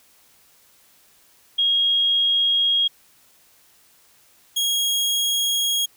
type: tone pair in turn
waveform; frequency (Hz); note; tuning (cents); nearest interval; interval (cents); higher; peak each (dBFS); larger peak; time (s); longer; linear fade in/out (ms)
sine / sawtooth; 3272 / 3289; G#7 / G#7; -26 / -18; unison; 8; second; -16; neither; 1.58-2.88 / 4.56-5.86; neither; 10
effects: white hiss -56 dBFS RMS until 5.96 s